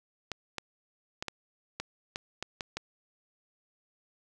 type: clicks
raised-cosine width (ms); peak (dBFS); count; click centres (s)
0.2; -17; 9; 0.317 / 0.583 / 1.225 / 1.283 / 1.8 / 2.159 / 2.426 / 2.608 / 2.77
effects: none